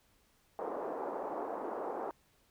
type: band-pass noise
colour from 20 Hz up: pink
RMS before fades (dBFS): -39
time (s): 0.59-2.11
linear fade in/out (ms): 0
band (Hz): 350 to 990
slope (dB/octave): 24
effects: pink hiss -70 dBFS RMS until 2.5 s